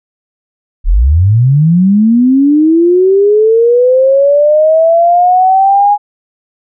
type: linear sweep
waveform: sine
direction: up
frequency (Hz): 32.16 to 830.6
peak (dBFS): -4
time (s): 0.84-5.98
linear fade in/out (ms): 50
effects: none